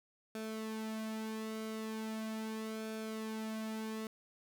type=tone with flanger; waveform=sawtooth; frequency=219.6 Hz; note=A3; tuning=3 cents flat; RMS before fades=-41 dBFS; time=0.35-4.07 s; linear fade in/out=2 ms; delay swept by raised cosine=1 to 3.4 ms; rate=0.39 Hz; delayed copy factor=-0.6; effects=12-bit